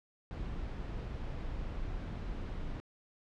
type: noise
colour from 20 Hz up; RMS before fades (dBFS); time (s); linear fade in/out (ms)
brown; -39; 0.31-2.8; 0
effects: low-pass 4000 Hz 12 dB/octave